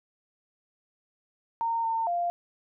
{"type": "tone with pitch steps", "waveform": "sine", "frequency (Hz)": [919, 906, 696], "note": ["A#5", "A#5", "F5"], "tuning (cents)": [-25, -50, -6], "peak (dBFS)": -25, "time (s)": [1.61, 2.3], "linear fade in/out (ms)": 0, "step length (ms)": 230, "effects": []}